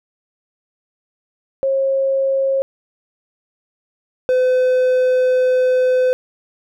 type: tone pair in turn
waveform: sine / triangle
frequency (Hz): 540 / 508.6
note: C#5 / C5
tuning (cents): -45 / -49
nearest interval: minor second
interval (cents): 104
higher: first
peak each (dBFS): -14 / -10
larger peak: second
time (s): 1.63-2.62 / 4.29-6.13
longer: second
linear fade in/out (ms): 0
effects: none